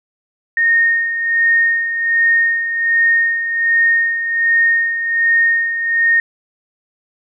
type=tone with tremolo; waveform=sine; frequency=1845 Hz; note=A#6; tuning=18 cents flat; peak=-9 dBFS; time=0.57-6.2 s; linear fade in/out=2 ms; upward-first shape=sine; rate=1.3 Hz; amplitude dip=60%; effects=none